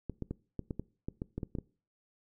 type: clicks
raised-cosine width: 3 ms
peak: -23 dBFS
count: 12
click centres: 0.097 / 0.223 / 0.31 / 0.593 / 0.708 / 0.796 / 1.085 / 1.219 / 1.38 / 1.432 / 1.552 / 1.586 s
effects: noise-tail reverb RT60 0.4 s tail -22 dB re dry